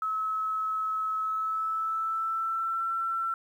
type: tone with pitch glide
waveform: sine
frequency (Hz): 1292 to 1345.3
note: E6 to E6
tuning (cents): -35 to +35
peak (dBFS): -27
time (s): 0.02-3.34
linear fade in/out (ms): 2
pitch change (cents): +70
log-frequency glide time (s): 1.2-2.84
effects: 10-bit